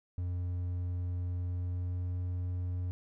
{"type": "tone with pitch glide", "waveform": "triangle", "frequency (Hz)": [89, 89.67], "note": ["F2", "F2"], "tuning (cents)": [33, 46], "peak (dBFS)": -30, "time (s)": [0.18, 2.91], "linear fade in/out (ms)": 0, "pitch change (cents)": 13, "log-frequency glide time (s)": [1.43, 2.12], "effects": []}